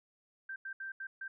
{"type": "tone bursts at uneven times", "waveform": "sine", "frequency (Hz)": 1568, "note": "G6", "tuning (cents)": 0, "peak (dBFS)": -39, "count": 5, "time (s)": [[0.49, 0.56], [0.65, 0.73], [0.8, 0.92], [1, 1.07], [1.21, 1.28]], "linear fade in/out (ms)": 5, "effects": []}